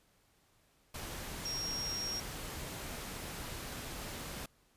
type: tone in noise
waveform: sine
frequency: 5588 Hz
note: F8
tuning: in tune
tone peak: -36 dBFS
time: 1.45-2.2 s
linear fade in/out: 5 ms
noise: pink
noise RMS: -43 dBFS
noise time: 0.94-4.46 s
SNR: +4 dB
effects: pink hiss -70 dBFS RMS until 4.76 s + resampled to 32000 Hz